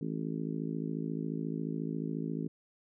harmonic tone, 54.2 Hz, A1, 25 cents flat, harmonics 3 / 4 / 5 / 6 / 7 / 8, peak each -37 / -39 / -38 / -44 / -44 / -47 dBFS, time 0.01-2.48 s, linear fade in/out 5 ms, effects none

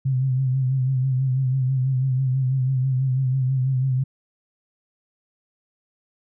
sine tone with vibrato, 130.81 Hz, C3, in tune, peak -18 dBFS, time 0.05-4.04 s, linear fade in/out 10 ms, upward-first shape sine, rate 6.1 Hz, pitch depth 53 cents each way, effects none

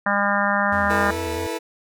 harmonic tone, 201.8 Hz, G#3, 49 cents flat, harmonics 1 / 3 / 4 / 5 / 6 / 7 / 8 / 9, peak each -26 / -26 / -26 / -26 / -26 / -26 / -26 / -26 dBFS, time 0.06-1.11 s, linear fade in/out 5 ms
square tone with vibrato, 83.7 Hz, E2, 27 cents sharp, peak -31 dBFS, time 0.72-1.47 s, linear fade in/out 5 ms, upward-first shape square, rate 4.6 Hz, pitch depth 79 cents each way
30% pulse chord, E suspended fourth, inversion none, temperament equal with one note detuned, 329.6 / 440 / 486 Hz, E4 / A4 / B4, 0 / 0 / -28 cents, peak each -27 dBFS, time 0.89-1.59 s, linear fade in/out 20 ms
effects none

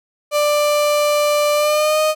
35% pulse tone with pitch glide, 591 to 618.6 Hz, D5 to D#5, +11 to -10 cents, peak -12 dBFS, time 0.31-2.15 s, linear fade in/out 50 ms, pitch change +79 cents, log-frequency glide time 1.54-2 s, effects none

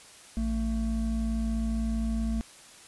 triangle tone pair together, 56.14 / 223.9 Hz, A1 / A3, +36 / +30 cents, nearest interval 2 octaves, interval 2394 cents, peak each -27 dBFS, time 0.37-2.41 s, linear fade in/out 0 ms, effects white hiss -51 dBFS RMS until 2.87 s + resampled to 24000 Hz

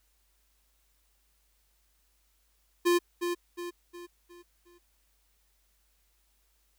square tone with echo, 349.2 Hz, F4, in tune, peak -22 dBFS, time 2.85-2.99 s, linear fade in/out 20 ms, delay 360 ms, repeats 5, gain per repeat -7 dB, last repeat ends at 4.79 s, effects added 50 Hz sine -70 dBFS peak until 6.78 s + white hiss -72 dBFS RMS until 6.78 s

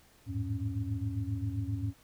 sine tone cluster, 84 / 103.6 / 111.1 / 275.8 Hz, E2 / G#2 / A2 / C#4, +33 / -4 / +17 / -9 cents, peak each -39 / -34 / -37 / -39 dBFS, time 0.26-1.94 s, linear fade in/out 50 ms, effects pink hiss -62 dBFS RMS until 2.03 s

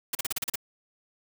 white noise bursts, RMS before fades -29 dBFS, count 8, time 0.13-0.557 s, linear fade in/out 5 ms, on 21 ms, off 37 ms, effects none

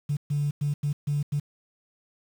sine tone bursts at uneven times, 145.1 Hz, D3, 21 cents flat, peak -22 dBFS, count 6, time 0.09-0.17 / 0.3-0.51 / 0.61-0.74 / 0.83-0.93 / 1.07-1.23 / 1.32-1.4 s, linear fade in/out 10 ms, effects tanh soft clip ceiling -19 dBFS + 8-bit

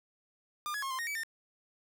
45% pulse tone with pitch steps, 1205 / 1682 / 1079 / 1044 / 1859 / 2291 / 1808 Hz, D6 / G#6 / C#6 / C6 / A#6 / D7 / A6, +44 / +22 / -47 / -4 / -5 / -44 / +47 cents, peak -34 dBFS, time 0.66-1.234 s, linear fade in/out 0 ms, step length 82 ms, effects none

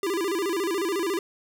square tone with vibrato, 365.1 Hz, F#4, 23 cents flat, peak -25 dBFS, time 0.03-1.19 s, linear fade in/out 2 ms, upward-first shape square, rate 14 Hz, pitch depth 150 cents each way, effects none

